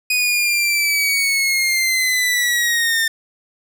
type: linear sweep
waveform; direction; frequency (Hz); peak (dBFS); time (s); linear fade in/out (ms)
sawtooth; down; 2489 to 1800; -12; 0.1-3.08; 5
effects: none